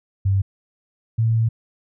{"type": "tone pair in turn", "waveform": "sine", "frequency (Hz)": [97.4, 113.2], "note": ["G2", "A2"], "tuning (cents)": [-11, 50], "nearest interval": "minor third", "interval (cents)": 261, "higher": "second", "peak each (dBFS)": -15, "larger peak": "neither", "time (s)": [[0.25, 0.42], [1.18, 1.49]], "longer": "second", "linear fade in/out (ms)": 10, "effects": []}